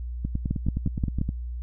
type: two click trains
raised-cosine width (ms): 5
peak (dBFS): -12 / -15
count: 5 / 11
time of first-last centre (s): 0.51-1.214 / 0.25-1.291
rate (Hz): 5.68 / 9.61
effects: added 60 Hz sine -30 dBFS peak until 1.62 s